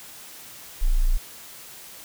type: tone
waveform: sine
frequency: 29.14 Hz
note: A#0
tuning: in tune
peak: -16 dBFS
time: 0.81-1.18 s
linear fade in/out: 20 ms
effects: white hiss -43 dBFS RMS until 2.04 s

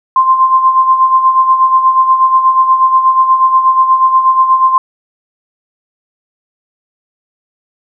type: tone with tremolo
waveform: sine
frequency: 1046.5 Hz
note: C6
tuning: in tune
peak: -3 dBFS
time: 0.16-4.78 s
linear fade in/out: 2 ms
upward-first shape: sine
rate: 8.3 Hz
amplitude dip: 60%
effects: none

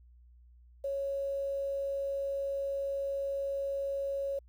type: tone with quantisation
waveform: sine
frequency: 553 Hz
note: C#5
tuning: 4 cents flat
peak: -31 dBFS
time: 0.84-4.39 s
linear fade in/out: 5 ms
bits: 10
effects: added 60 Hz sine -55 dBFS peak until 4.48 s

